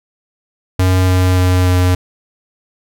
square tone with pitch steps, 92.5 / 91.86 / 91.23 / 90.6 Hz, F#2 / F#2 / F#2 / F#2, 0 / -12 / -24 / -36 cents, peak -10 dBFS, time 0.79-1.95 s, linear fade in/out 5 ms, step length 290 ms, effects none

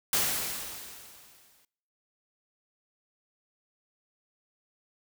white noise with exponential decay, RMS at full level -25 dBFS, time 0.13-1.65 s, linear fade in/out 2 ms, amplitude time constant 330 ms, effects noise-tail reverb RT60 0.8 s tail -25 dB re dry

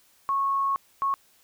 sine tone bursts at uneven times, 1099 Hz, C#6, 15 cents flat, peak -22 dBFS, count 2, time 0.29-0.76 / 1.02-1.14 s, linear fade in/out 0 ms, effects white hiss -61 dBFS RMS until 1.43 s

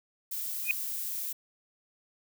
violet noise, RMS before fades -35 dBFS, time 0.31-1.33 s, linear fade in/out 10 ms
sine tone with exponential growth, 2483 Hz, D#7, 4 cents flat, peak -19 dBFS, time 0.63-0.71 s, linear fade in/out 1 ms, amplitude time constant 16 ms
effects none

